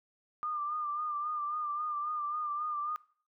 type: tone with vibrato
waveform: sine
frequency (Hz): 1200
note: D6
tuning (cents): +37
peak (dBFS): -32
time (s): 0.43-2.96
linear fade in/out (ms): 0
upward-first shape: sine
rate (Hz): 3.7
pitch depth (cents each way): 45
effects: noise-tail reverb RT60 0.5 s tail -21 dB re dry